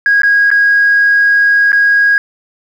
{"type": "tone with dropouts", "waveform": "sine", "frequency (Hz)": 1643, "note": "G#6", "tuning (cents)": -19, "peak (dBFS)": -5, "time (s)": [0.06, 2.18], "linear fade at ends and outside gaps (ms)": 1, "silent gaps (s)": [[0.219, 0.233], [0.504, 0.514], [1.719, 1.729]], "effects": ["tanh soft clip ceiling -2 dBFS", "7-bit"]}